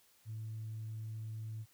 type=tone; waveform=sine; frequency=110 Hz; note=A2; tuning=in tune; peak=-39 dBFS; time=0.25-1.66 s; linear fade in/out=50 ms; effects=tanh soft clip ceiling -36 dBFS + white hiss -68 dBFS RMS until 1.73 s